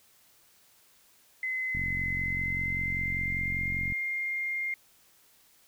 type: tone with pitch glide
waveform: sine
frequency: 2043 to 2117 Hz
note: C7 to C7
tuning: -42 to +20 cents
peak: -29 dBFS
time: 1.43-4.74 s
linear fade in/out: 2 ms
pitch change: +62 cents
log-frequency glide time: 2.11-3.72 s
type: click train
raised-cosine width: 5 ms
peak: -25 dBFS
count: 99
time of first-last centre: 1.75-3.923 s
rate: 45.1 Hz
effects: white hiss -62 dBFS RMS until 5.67 s